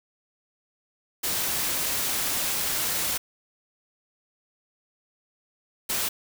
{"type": "noise bursts at uneven times", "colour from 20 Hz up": "white", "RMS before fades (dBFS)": -27, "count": 2, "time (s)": [[1.23, 3.18], [5.89, 6.09]], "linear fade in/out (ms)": 10, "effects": []}